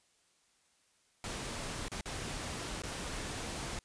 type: noise with dropouts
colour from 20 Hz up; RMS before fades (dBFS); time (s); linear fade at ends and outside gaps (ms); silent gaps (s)
pink; -40; 1.24-3.79; 1; 1.883-1.917 / 2.01-2.057 / 2.82-2.835
effects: white hiss -71 dBFS RMS until 3.84 s + resampled to 22050 Hz